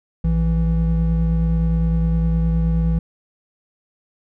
triangle tone pair together, 58.12 / 164.7 Hz, A#1 / E3, -4 / -1 cents, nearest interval octave + tritone, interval 1803 cents, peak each -16 dBFS, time 0.24-2.99 s, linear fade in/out 5 ms, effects none

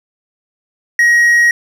triangle tone, 1892 Hz, A#6, 25 cents sharp, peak -5 dBFS, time 0.99-1.51 s, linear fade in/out 2 ms, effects none

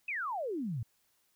sine exponential sweep, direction down, 2637 to 103.83 Hz, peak -33 dBFS, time 0.08-0.83 s, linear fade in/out 5 ms, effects white hiss -73 dBFS RMS until 1.35 s

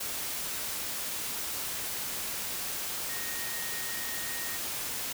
sine tone in noise, 1864.7 Hz, A#6, in tune, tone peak -41 dBFS, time 3.09-4.58 s, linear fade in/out 10 ms, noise white, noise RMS -35 dBFS, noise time 0-5.13 s, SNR -9 dB, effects none

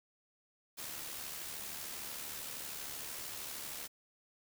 white noise with amplitude modulation, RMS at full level -42 dBFS, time 0.77-3.88 s, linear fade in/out 20 ms, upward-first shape sine, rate 73 Hz, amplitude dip 40%, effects none

